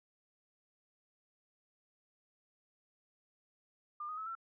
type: tone with pitch steps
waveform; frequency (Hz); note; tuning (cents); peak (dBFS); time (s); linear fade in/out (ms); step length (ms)
sine; 1200 / 1246.6 / 1295.1 / 1345.4; D6 / D#6 / E6 / E6; +37 / +3 / -31 / +35; -39; 4-4.352; 5; 88
effects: none